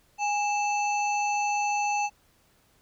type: harmonic tone with a mistuned harmonic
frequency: 880 Hz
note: A5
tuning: in tune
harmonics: 1 / 3 / 5 / 7 / 8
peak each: -25 / -31 / -44 / -37 / -49 dBFS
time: 0.18-2.1 s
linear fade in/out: 50 ms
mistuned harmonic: 1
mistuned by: -110 cents
effects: pink hiss -64 dBFS RMS until 2.81 s